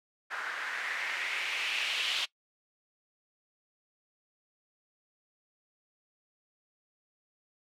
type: noise with low-pass filter sweep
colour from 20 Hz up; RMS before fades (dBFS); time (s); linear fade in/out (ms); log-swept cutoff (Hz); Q
blue; -34; 0.3-2.26; 20; 1500 to 3200; 3.2
effects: noise-tail reverb RT60 0.1 s tail -21 dB re dry + high-pass 400 Hz 12 dB/octave